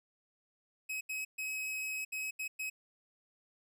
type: tone bursts at uneven times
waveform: 45% pulse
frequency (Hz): 2551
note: D#7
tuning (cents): +43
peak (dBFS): -36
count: 6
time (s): 0.89-1.01 / 1.09-1.25 / 1.38-2.05 / 2.12-2.31 / 2.39-2.48 / 2.59-2.7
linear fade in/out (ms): 10
effects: none